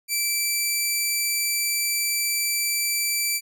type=tone; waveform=10% pulse; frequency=2331 Hz; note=D7; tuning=14 cents flat; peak=-13 dBFS; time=0.08-3.41 s; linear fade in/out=50 ms; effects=none